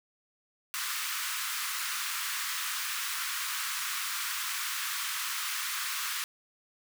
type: high-pass noise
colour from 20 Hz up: pink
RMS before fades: -34 dBFS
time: 0.74-6.24 s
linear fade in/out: 0 ms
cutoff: 1100 Hz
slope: 48 dB/octave
effects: none